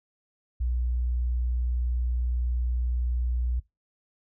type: tone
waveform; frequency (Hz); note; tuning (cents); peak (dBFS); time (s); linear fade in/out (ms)
sine; 60.8; B1; -26; -24; 0.6-3.6; 10
effects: noise-tail reverb RT60 0.2 s tail -21 dB re dry